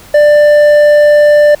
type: tone with hard clipping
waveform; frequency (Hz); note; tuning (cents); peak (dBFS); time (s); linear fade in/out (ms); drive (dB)
triangle; 592; D5; +14; -4; 0.14-1.55; 5; 9
effects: pink hiss -36 dBFS RMS until 1.6 s